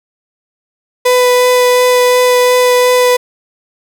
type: tone with vibrato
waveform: 35% pulse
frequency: 497.5 Hz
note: B4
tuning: 13 cents sharp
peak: -5 dBFS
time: 1.05-3.17 s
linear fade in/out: 10 ms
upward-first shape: sine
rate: 2.8 Hz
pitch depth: 8 cents each way
effects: 7-bit